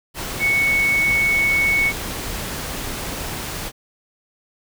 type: tone in noise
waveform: sine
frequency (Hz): 2216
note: C#7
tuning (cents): -1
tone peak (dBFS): -15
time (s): 0.39-1.93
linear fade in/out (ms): 50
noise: pink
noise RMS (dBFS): -28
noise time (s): 0.14-3.72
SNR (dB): +10
effects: none